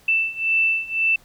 sine beating tone pair, 2657 / 2658.9 Hz, E7 / E7, +13 / +14 cents, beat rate 1.9 Hz, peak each -22 / -20 dBFS, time 0.08-1.16 s, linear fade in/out 5 ms, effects pink hiss -54 dBFS RMS until 1.24 s

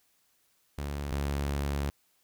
sawtooth tone pair in turn, 71.7 / 70.84 Hz, D2 / C#2, -41 / +38 cents, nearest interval unison, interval 21 cents, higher first, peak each -29 / -25 dBFS, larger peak second, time 0.78-1.12 / 1.12-1.9 s, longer second, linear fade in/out 0 ms, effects white hiss -70 dBFS RMS until 2.23 s

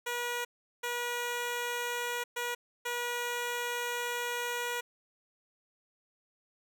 10% pulse tone bursts at uneven times, 482.2 Hz, B4, 41 cents flat, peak -24 dBFS, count 4, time 0.06-0.45 / 0.83-2.24 / 2.36-2.55 / 2.85-4.81 s, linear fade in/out 10 ms, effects none

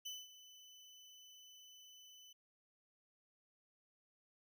30% pulse tone with ADSR envelope, 3008 Hz, F#7, 28 cents sharp, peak -40 dBFS, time 0.05-2.33 s, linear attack 12 ms, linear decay 210 ms, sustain -15 dB, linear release 7 ms, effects none

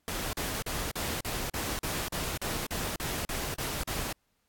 pink noise bursts, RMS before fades -34 dBFS, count 14, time 0.08-4.126 s, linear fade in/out 0 ms, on 250 ms, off 42 ms, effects pink hiss -75 dBFS RMS until 4.48 s + AAC 64 kbps

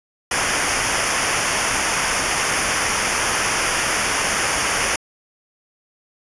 pink noise with comb filter, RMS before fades -20 dBFS, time 0.31-4.96 s, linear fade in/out 5 ms, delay 0.25 ms, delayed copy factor -0.8, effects resampled to 24000 Hz

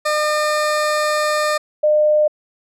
20% pulse / sine tone pair in turn, 605 / 605 Hz, D#5 / D#5, -49 / -49 cents, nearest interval unison, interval 0 cents, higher neither, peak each -11 dBFS, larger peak neither, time 0.05-1.58 / 1.83-2.28 s, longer first, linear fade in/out 10 ms, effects low-pass 10000 Hz 12 dB/octave

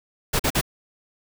pink noise bursts, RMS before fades -21 dBFS, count 3, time 0.33-0.613 s, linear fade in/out 10 ms, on 65 ms, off 44 ms, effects none

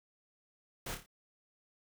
pink noise with echo, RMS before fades -41 dBFS, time 0.86-0.95 s, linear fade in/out 5 ms, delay 28 ms, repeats 4, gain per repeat -6 dB, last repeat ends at 1.062 s, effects none

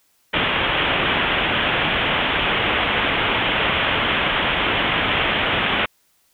white low-pass noise, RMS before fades -20 dBFS, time 0.33-5.86 s, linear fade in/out 10 ms, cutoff 3400 Hz, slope 96 dB/octave, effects white hiss -62 dBFS RMS until 6.33 s

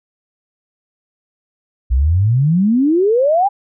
sine exponential sweep, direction up, 58.27 to 830.6 Hz, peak -10 dBFS, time 1.9-3.49 s, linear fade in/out 20 ms, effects none

